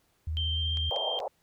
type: tone with vibrato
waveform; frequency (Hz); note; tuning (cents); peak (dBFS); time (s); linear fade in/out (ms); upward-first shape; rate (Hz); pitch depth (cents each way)
sine; 79.3; D#2; +33; -29; 0.27-0.9; 5; square; 16; 45
type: tone with pitch glide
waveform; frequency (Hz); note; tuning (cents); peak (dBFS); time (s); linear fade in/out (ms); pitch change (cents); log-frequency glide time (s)
sine; 3136 to 3169; G7 to G7; 0 to +18; -30; 0.37-1.19; 0; +18; 0.51-0.71
type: clicks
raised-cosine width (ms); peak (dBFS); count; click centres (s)
0.2; -26; 3; 0.772 / 0.962 / 1.202
type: band-pass noise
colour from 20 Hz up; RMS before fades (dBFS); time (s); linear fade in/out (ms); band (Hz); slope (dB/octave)
pink; -34; 0.91-1.28; 0; 490 to 870; 48
effects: pink hiss -70 dBFS RMS until 1.42 s